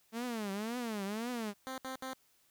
sawtooth tone with vibrato, 220 Hz, A3, in tune, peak -32 dBFS, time 0.12-1.54 s, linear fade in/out 50 ms, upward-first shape triangle, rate 1.9 Hz, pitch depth 240 cents each way
10% pulse tone bursts, 261.6 Hz, C4, in tune, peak -31 dBFS, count 3, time 1.67-2.134 s, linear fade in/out 0 ms, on 110 ms, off 67 ms
effects white hiss -70 dBFS RMS until 2.5 s

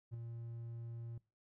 triangle tone with ADSR envelope, 116.54 Hz, A#2, in tune, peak -37 dBFS, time 0.11-1.18 s, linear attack 32 ms, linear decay 4 ms, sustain -5 dB, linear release 4 ms, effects noise-tail reverb RT60 0.3 s tail -22 dB re dry

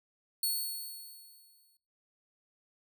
5% pulse tone with exponential decay, 4404 Hz, C#8, 12 cents flat, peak -21 dBFS, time 0.43-1.77 s, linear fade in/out 2 ms, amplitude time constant 290 ms, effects noise-tail reverb RT60 0.8 s tail -25 dB re dry

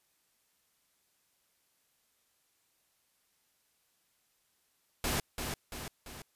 pink noise with echo, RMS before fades -32 dBFS, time 5.04-5.2 s, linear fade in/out 2 ms, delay 340 ms, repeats 3, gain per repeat -5 dB, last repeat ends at 6.22 s, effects white hiss -74 dBFS RMS until 6.35 s + resampled to 32000 Hz

